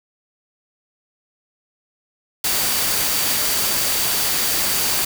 sine tone in noise, 4620 Hz, D8, 29 cents flat, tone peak -29 dBFS, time 2.44-5.05 s, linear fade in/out 5 ms, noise white, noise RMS -20 dBFS, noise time 2.44-5.05 s, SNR -12 dB, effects none

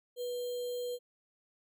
sine tone with sample-and-hold, 489.3 Hz, B4, 16 cents flat, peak -34 dBFS, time 0.16-0.99 s, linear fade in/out 50 ms, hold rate 3675 Hz, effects none

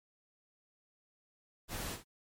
pink noise with echo, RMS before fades -40 dBFS, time 1.68-1.98 s, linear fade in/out 50 ms, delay 60 ms, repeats 1, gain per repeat -10 dB, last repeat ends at 2.04 s, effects MP3 64 kbps

